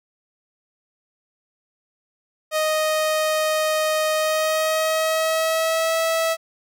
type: tone with pitch glide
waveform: sawtooth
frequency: 622.3 to 652.1 Hz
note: D#5 to E5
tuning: 0 to -19 cents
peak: -15 dBFS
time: 2.51-6.37 s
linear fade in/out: 50 ms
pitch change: +81 cents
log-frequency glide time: 4.14-6 s
effects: none